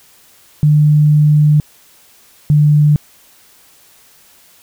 sine tone pair in turn, 150 / 148.96 Hz, D3 / D3, +37 / +25 cents, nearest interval unison, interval 12 cents, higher first, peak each -6 dBFS, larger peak neither, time 0.63-1.6 / 2.5-2.96 s, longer first, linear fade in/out 0 ms, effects white hiss -47 dBFS RMS until 4.62 s

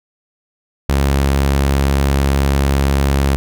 sawtooth tone, 69 Hz, C#2, 7 cents flat, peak -8 dBFS, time 0.89-3.36 s, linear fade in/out 0 ms, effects none

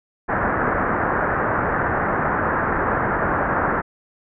white low-pass noise, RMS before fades -21 dBFS, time 0.28-3.82 s, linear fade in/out 20 ms, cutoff 1700 Hz, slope 48 dB/octave, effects none

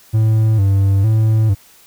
triangle tone with vibrato, 103.83 Hz, G#2, in tune, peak -8 dBFS, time 0.13-1.55 s, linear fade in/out 20 ms, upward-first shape square, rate 1.1 Hz, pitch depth 100 cents each way, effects white hiss -47 dBFS RMS until 1.86 s

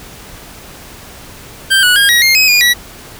25% pulse tone with pitch steps, 1572 / 1469 / 1621 / 1903 / 2125 / 2536 / 2434 / 1937 Hz, G6 / F#6 / G#6 / A#6 / C7 / D#7 / D#7 / B6, +4 / -13 / -42 / +35 / +26 / +32 / -39 / -34 cents, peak -3 dBFS, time 1.7-2.74 s, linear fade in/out 20 ms, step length 130 ms, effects pink hiss -34 dBFS RMS until 3.19 s

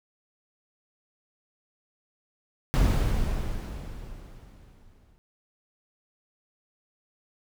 brown noise with exponential decay, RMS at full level -19 dBFS, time 2.74-5.18 s, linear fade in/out 0 ms, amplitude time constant 530 ms, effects none

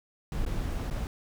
brown noise with dropouts, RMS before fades -31 dBFS, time 0.32-1.07 s, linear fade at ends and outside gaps 1 ms, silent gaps 0.451-0.463 / 0.901-0.909 s, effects none

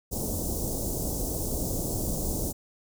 pink band-stop noise, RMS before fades -30 dBFS, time 0.11-2.53 s, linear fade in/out 20 ms, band 640 to 6300 Hz, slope 24 dB/octave, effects none

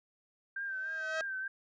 sine tone with vibrato, 1568 Hz, G6, in tune, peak -35 dBFS, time 0.56-1.48 s, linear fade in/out 5 ms, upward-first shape sine, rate 3.4 Hz, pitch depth 47 cents each way
sawtooth tone with exponential growth, 639 Hz, D#5, 46 cents sharp, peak -29 dBFS, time 0.65-1.21 s, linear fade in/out 1 ms, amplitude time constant 120 ms
effects resampled to 16000 Hz

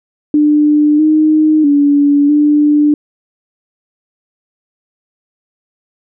sine tone with pitch steps, 298.3 / 309.3 / 286.9 / 296.2 Hz, D4 / D#4 / D4 / D4, +27 / -10 / -40 / +15 cents, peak -6 dBFS, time 0.34-2.94 s, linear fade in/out 2 ms, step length 650 ms, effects none

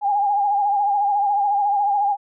sine tone with vibrato, 812 Hz, G#5, 39 cents flat, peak -16 dBFS, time 0.01-2.17 s, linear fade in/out 50 ms, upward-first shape sine, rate 14 Hz, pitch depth 55 cents each way, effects none

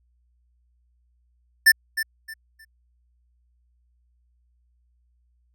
square tone with echo, 1776 Hz, A6, 16 cents sharp, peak -11 dBFS, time 1.66-1.72 s, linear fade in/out 10 ms, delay 310 ms, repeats 3, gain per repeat -12 dB, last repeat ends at 2.65 s, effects added 60 Hz sine -62 dBFS peak until 5.54 s

